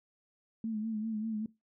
sine tone with vibrato, 218.7 Hz, A3, 10 cents flat, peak -32 dBFS, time 0.64-1.46 s, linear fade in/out 2 ms, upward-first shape sine, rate 5.1 Hz, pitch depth 56 cents each way, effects noise-tail reverb RT60 0.2 s tail -19 dB re dry

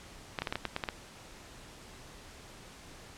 clicks, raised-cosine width 0.3 ms, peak -16 dBFS, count 9, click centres 0.388 / 0.42 / 0.472 / 0.525 / 0.556 / 0.653 / 0.764 / 0.838 / 0.888 s, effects pink hiss -51 dBFS RMS until 3.17 s + low-pass 9000 Hz 12 dB/octave

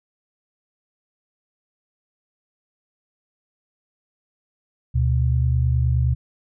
sine tone pair together, 73.9 / 123.47 Hz, D2 / B2, +11 / 0 cents, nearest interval major sixth, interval 889 cents, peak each -19 dBFS, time 4.94-6.15 s, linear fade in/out 20 ms, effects none

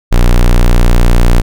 square tone, 29.88 Hz, A#0, 44 cents sharp, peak -4 dBFS, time 0.11-1.42 s, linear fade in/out 20 ms, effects none

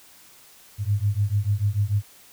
sine beating tone pair, 99.2 / 106 Hz, G2 / G#2, +21 / +36 cents, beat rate 6.8 Hz, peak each -23 dBFS, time 0.78-2.03 s, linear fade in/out 50 ms, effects white hiss -51 dBFS RMS until 2.32 s

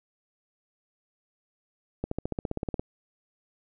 accelerating click train, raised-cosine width 2 ms, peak -16 dBFS, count 13, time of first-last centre 2.04-2.795 s, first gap 74 ms, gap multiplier 0.97, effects none

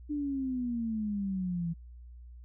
sine exponential sweep, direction down, 299.8 to 164.81 Hz, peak -30 dBFS, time 0.09-1.74 s, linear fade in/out 20 ms, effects added 60 Hz sine -46 dBFS peak until 2.44 s

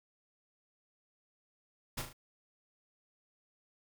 pink noise with echo, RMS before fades -37 dBFS, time 1.97-2.02 s, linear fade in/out 10 ms, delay 37 ms, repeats 3, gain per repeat -6 dB, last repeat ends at 2.131 s, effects none

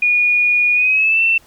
sine tone with pitch glide, 2447 to 2684 Hz, D#7 to E7, -29 to +31 cents, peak -11 dBFS, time 0.02-1.38 s, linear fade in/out 5 ms, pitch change +160 cents, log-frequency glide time 0.74-1.22 s, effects pink hiss -50 dBFS RMS until 1.46 s

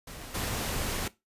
pink noise with level steps, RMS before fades -43 / -32 dBFS, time 0.07-1.08 s, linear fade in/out 5 ms, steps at 0.34 s, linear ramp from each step 10 ms, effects noise-tail reverb RT60 0.2 s tail -18 dB re dry + resampled to 32000 Hz

